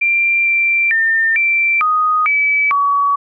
sine tone with pitch steps, 2370 / 2356 / 1806 / 2347 / 1245 / 2296 / 1132 Hz, D7 / D7 / A6 / D7 / D#6 / D7 / C#6, +15 / +5 / +45 / -2 / +1 / -40 / +36 cents, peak -11 dBFS, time 0.01-3.16 s, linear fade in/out 10 ms, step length 450 ms, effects none

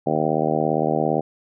harmonic tone, 77.6 Hz, D#2, 4 cents flat, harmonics 2 / 3 / 4 / 5 / 6 / 7 / 8 / 9 / 10, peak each -27 / -27 / -27 / -27 / -27 / -27 / -27 / -27 / -27 dBFS, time 0.06-1.21 s, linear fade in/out 10 ms, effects none

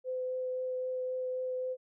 sine tone with vibrato, 510 Hz, C5, 44 cents flat, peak -32 dBFS, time 0.04-1.77 s, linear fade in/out 50 ms, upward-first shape triangle, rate 3.8 Hz, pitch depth 9 cents each way, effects none

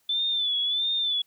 sine tone with vibrato, 3500 Hz, A7, 10 cents flat, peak -23 dBFS, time 0.09-1.22 s, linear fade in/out 5 ms, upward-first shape sine, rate 1.5 Hz, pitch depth 72 cents each way, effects white hiss -68 dBFS RMS until 1.26 s

